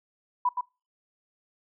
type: tone with echo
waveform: sine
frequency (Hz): 987.8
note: B5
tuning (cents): 0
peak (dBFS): -21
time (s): 0.45-0.49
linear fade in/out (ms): 5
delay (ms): 120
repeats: 1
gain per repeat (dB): -5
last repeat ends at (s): 0.61
effects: noise-tail reverb RT60 0.3 s tail -24 dB re dry